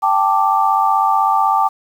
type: chord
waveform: sine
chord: G suspended second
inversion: none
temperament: equal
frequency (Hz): 784 / 880 / 1174.7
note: G5 / A5 / D6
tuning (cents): 0 / 0 / 0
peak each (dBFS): -16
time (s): 0.02-1.69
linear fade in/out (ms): 20
effects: 7-bit